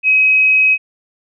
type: tone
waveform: sine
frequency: 2540 Hz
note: D#7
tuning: 35 cents sharp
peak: -8 dBFS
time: 0.03-0.78 s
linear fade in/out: 50 ms
effects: none